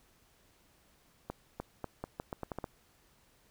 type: accelerating click train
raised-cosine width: 1 ms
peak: -23 dBFS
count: 10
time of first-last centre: 1.3-2.642 s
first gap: 300 ms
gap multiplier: 0.81
effects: pink hiss -67 dBFS RMS until 3.5 s